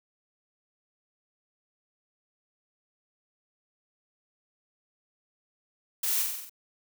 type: noise with echo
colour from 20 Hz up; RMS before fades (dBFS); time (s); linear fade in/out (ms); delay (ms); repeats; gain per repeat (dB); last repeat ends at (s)
blue; -29; 6.03-6.22; 5; 46; 6; -3; 6.496
effects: none